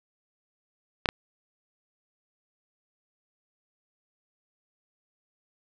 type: clicks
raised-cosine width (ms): 0.3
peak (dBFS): -7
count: 2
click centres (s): 1.058 / 1.089
effects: none